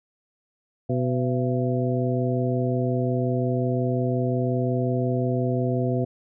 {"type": "harmonic tone with a mistuned harmonic", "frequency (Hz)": 125.6, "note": "B2", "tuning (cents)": 30, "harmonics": [1, 2, 3, 4, 5], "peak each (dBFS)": [-24, -27, -29, -30, -31], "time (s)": [0.89, 6.05], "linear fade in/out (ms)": 10, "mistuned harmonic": 5, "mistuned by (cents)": 110, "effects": []}